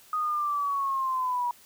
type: linear sweep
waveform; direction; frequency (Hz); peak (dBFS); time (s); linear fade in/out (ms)
sine; down; 1249 to 960; -25; 0.13-1.51; 2
effects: white hiss -55 dBFS RMS until 1.65 s

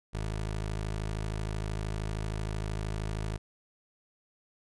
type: tone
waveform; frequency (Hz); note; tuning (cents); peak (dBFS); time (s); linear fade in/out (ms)
20% pulse; 53; G#1; +36; -27; 0.13-3.38; 20
effects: resampled to 24000 Hz

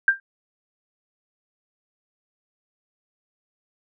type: tone with exponential decay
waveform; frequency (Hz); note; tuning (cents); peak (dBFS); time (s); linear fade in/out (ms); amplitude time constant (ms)
sine; 1586; G6; +20; -9; 0.08-0.2; 2; 25
effects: none

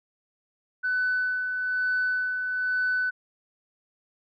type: tone with tremolo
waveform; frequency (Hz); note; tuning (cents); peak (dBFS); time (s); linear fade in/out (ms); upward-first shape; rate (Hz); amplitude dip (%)
sine; 1500; F#6; +23; -21; 0.83-3.11; 20; sine; 1.1; 45
effects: tanh soft clip ceiling -19 dBFS

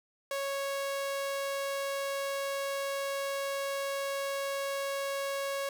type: tone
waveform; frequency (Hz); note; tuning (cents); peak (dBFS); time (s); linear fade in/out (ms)
sawtooth; 553; C#5; -4; -28; 0.31-5.69; 2
effects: none

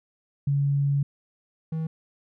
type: tone pair in turn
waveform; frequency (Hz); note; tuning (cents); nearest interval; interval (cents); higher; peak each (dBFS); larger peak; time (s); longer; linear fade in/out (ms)
sine / triangle; 141 / 160.06; C#3 / D#3; +30 / +49; major second; 219; second; -20 / -24; first; 0.47-1.03 / 1.72-1.87; first; 5
effects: none

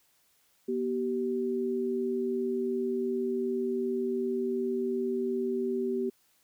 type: tone pair together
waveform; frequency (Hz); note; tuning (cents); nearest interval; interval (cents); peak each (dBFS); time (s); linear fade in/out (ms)
sine; 242.2 / 384.9; B3 / G4; -34 / -32; minor sixth; 802; -32 / -29; 0.68-6.1; 10
effects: white hiss -68 dBFS RMS until 6.43 s

